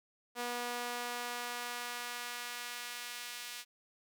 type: tone with high-pass filter sweep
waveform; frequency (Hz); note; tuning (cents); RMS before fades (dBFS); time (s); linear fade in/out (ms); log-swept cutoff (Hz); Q
sawtooth; 242.1; B3; -34; -41; 0.35-3.65; 50; 540 to 2600; 0.76
effects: none